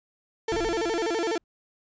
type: tone with vibrato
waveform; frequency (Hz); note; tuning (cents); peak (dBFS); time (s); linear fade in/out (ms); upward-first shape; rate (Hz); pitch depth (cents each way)
35% pulse; 390; G4; -9; -23; 0.48-1.38; 5; square; 12; 240
type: noise with exponential decay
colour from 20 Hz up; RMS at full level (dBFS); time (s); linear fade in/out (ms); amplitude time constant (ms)
brown; -33; 0.52-1.44; 1; 200
effects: resampled to 16000 Hz